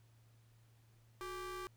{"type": "ring-modulated tone", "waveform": "40% pulse", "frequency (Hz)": 398.5, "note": "G4", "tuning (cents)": 28, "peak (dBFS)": -39, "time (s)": [1.21, 1.67], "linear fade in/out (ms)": 0, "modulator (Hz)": 764, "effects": ["added 114 Hz sine -64 dBFS peak until 1.76 s", "pink hiss -74 dBFS RMS until 1.76 s"]}